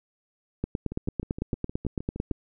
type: two click trains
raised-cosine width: 3 ms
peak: -14 / -22 dBFS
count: 16 / 10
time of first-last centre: 0.64-2.312 / 0.92-2.315 s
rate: 8.97 / 6.45 Hz
effects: none